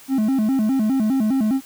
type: tone with vibrato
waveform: triangle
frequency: 240 Hz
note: B3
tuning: 49 cents flat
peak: -14 dBFS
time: 0.08-1.61 s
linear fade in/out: 50 ms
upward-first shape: square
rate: 4.9 Hz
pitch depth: 190 cents each way
effects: white hiss -45 dBFS RMS until 1.65 s